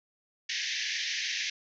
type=band-pass noise; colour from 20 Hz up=pink; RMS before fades=-33 dBFS; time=0.49-1.5 s; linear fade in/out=5 ms; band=1700 to 6300 Hz; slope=96 dB/octave; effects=none